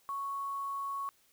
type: tone with quantisation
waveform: sine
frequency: 1108.7 Hz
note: C#6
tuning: in tune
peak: -34 dBFS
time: 0.09-1.09 s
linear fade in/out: 0 ms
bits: 9
effects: white hiss -68 dBFS RMS until 1.32 s